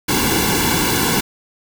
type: noise with comb filter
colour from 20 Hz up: pink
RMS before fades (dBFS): -17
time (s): 0.08-1.21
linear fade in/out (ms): 10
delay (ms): 1.6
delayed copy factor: -0.9
effects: none